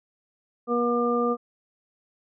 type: harmonic tone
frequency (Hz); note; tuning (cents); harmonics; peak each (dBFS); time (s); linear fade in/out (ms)
239.6; A#3; +48; 1 / 2 / 3 / 5; -26 / -24 / -33 / -27; 0.67-1.37; 50
effects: none